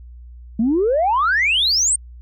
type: exponential sweep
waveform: sine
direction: up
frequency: 212.1 to 8870 Hz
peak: -13 dBFS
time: 0.59-1.96 s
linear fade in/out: 5 ms
effects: tanh soft clip ceiling -10 dBFS + added 60 Hz sine -36 dBFS peak until 2.21 s